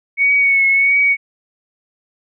sine tone with vibrato, 2221 Hz, C#7, 3 cents sharp, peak -10 dBFS, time 0.17-1.17 s, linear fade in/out 50 ms, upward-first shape triangle, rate 1.5 Hz, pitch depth 36 cents each way, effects none

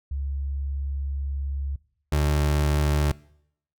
sine / 30% pulse tone pair in turn, 69.3 / 73.87 Hz, C#2 / D2, 0 / +11 cents, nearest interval minor second, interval 111 cents, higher second, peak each -26 / -17 dBFS, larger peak second, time 0.11-1.76 / 2.12-3.12 s, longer first, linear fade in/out 5 ms, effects noise-tail reverb RT60 0.7 s tail -22 dB re dry

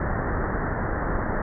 pink low-pass noise, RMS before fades -26 dBFS, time 0-1.42 s, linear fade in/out 2 ms, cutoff 1900 Hz, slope 96 dB/octave, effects none

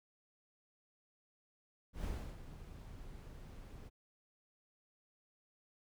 brown noise with ADSR envelope, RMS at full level -39 dBFS, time 1.93-3.9 s, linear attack 110 ms, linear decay 320 ms, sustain -12 dB, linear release 27 ms, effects none

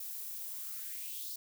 violet noise with high-pass filter sweep, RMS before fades -42 dBFS, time 0-1.36 s, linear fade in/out 5 ms, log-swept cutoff 270 to 4600 Hz, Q 3.3, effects none

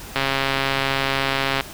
click train, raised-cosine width 0.3 ms, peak -4 dBFS, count 198, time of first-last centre 0.16-1.609 s, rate 136 Hz, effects pink hiss -37 dBFS RMS until 1.73 s

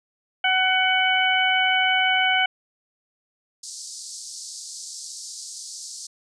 harmonic tone, 749 Hz, F#5, 21 cents sharp, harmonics 1 / 2 / 3 / 4, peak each -23 / -23 / -23 / -23 dBFS, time 0.44-2.46 s, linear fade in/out 5 ms
pink band-pass noise, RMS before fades -37 dBFS, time 3.63-6.07 s, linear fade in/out 5 ms, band 4500 to 8900 Hz, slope 48 dB/octave
effects none

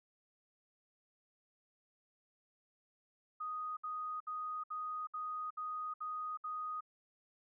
sine tone bursts, 1244.5 Hz, D#6, in tune, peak -38 dBFS, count 8, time 3.4-6.808 s, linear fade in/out 10 ms, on 370 ms, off 64 ms, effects none

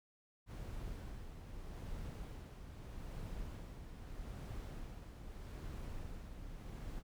brown noise with tremolo, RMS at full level -45 dBFS, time 0.46-7.03 s, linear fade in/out 50 ms, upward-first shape sine, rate 0.8 Hz, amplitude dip 45%, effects none

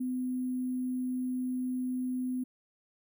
sine tone with sample-and-hold, 253.8 Hz, B3, 47 cents sharp, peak -30 dBFS, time 0-2.44 s, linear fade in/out 10 ms, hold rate 11025 Hz, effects none

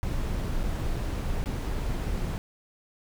brown noise with dropouts, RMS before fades -29 dBFS, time 0.03-2.38 s, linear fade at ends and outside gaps 0 ms, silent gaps 0.633-0.638 / 1.44-1.459 s, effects none

